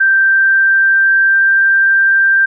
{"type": "tone with pitch glide", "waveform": "sine", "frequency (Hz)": [1568, 1578], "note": ["G6", "G6"], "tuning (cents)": [0, 11], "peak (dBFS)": -7, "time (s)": [0, 2.46], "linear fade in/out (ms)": 10, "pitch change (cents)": 11, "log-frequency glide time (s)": [0.22, 1.58], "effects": []}